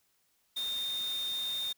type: tone in noise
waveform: sine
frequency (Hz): 3651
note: A#7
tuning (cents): -37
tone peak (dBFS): -32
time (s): 0.56-1.73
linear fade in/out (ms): 10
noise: white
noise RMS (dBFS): -45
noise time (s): 0.56-1.73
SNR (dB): +10
effects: white hiss -73 dBFS RMS until 1.77 s